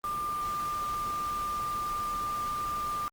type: tone in noise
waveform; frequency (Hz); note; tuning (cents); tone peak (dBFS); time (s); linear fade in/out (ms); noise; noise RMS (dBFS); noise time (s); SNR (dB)
sine; 1195; D6; +30; -30; 0.04-3.08; 0; pink; -43; 0.04-3.08; +10
effects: Opus 24 kbps